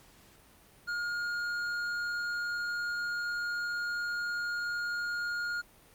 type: tone with hard clipping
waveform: sine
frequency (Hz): 1423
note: F6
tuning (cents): +32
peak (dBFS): -33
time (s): 0.87-5.62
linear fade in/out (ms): 20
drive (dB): 7
effects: pink hiss -59 dBFS RMS until 5.94 s + Opus 48 kbps